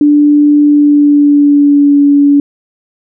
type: tone with pitch glide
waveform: sine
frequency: 293.7 to 285.5 Hz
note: D4 to D4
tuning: 0 to -49 cents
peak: -3 dBFS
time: 0.01-2.4 s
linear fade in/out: 2 ms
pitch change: -49 cents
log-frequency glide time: 0.62-2 s
effects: none